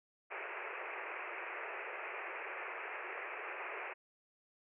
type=band-pass noise; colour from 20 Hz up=white; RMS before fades=-44 dBFS; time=0.3-3.94 s; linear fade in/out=20 ms; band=350 to 2600 Hz; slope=96 dB/octave; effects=none